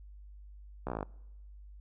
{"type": "slowing click train", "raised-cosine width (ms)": 1, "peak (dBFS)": -21, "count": 10, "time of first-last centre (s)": [0.87, 1.029], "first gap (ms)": 15, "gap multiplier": 1.04, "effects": ["noise-tail reverb RT60 1.0 s tail -26 dB re dry", "added 50 Hz sine -48 dBFS peak until 1.8 s"]}